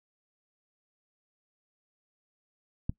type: click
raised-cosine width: 5 ms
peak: -17 dBFS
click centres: 2.895 s
effects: noise-tail reverb RT60 0.1 s tail -22 dB re dry